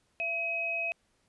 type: tone pair together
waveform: sine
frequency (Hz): 672.8 / 2540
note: E5 / D#7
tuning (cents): +35 / +35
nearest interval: octave + major seventh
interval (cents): 2300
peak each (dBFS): -37 / -30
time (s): 0.2-0.92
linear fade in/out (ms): 0
effects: pink hiss -72 dBFS RMS until 1.28 s + resampled to 24000 Hz